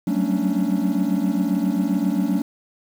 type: tone cluster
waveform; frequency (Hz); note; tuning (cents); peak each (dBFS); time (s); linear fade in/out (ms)
triangle; 185.3 / 192.8 / 223.4 / 275.5 / 293.4; F#3 / G3 / A3 / C#4 / D4; +3 / -28 / +27 / -11 / -2; -23; 0.07-2.42; 5
effects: 7-bit